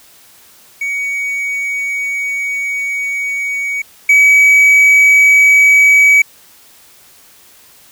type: tone pair in turn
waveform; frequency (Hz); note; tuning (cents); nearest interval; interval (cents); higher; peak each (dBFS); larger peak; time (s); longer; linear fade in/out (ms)
triangle; 2248 / 2275; C#7 / C#7; +24 / +44; unison; 20; second; -14 / -3; second; 0.81-3.82 / 4.09-6.22; first; 5
effects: white hiss -44 dBFS RMS until 7.91 s